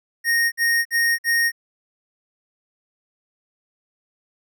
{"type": "tone bursts", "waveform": "square", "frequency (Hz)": 1858, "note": "A#6", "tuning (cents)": -6, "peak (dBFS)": -17, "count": 4, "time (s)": [0.24, 1.519], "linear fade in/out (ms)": 50, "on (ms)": 280, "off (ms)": 53, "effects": []}